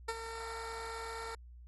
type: tone with ADSR envelope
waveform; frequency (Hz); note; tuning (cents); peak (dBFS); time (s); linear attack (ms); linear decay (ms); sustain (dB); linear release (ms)
15% pulse; 454.3; A#4; -45; -26; 0.08-1.35; 9; 42; -9; 3
effects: added 60 Hz sine -50 dBFS peak until 1.67 s + AAC 32 kbps